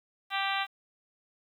harmonic tone, 392 Hz, G4, in tune, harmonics 2 / 3 / 4 / 5 / 6 / 7 / 8 / 9 / 10, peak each -33 / -35 / -36 / -37 / -38 / -38 / -39 / -40 / -40 dBFS, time 0.3-0.67 s, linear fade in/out 50 ms, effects 10-bit

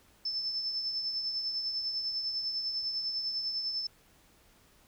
sine tone with tremolo, 5274 Hz, E8, in tune, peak -29 dBFS, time 0.25-3.87 s, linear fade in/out 5 ms, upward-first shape triangle, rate 10 Hz, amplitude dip 50%, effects pink hiss -63 dBFS RMS until 4.87 s

